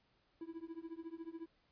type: tone with tremolo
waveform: triangle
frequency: 329.5 Hz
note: E4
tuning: 1 cent flat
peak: -39 dBFS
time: 0.41-1.46 s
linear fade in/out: 2 ms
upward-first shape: triangle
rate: 14 Hz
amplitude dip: 100%
effects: pink hiss -75 dBFS RMS until 1.71 s + resampled to 11025 Hz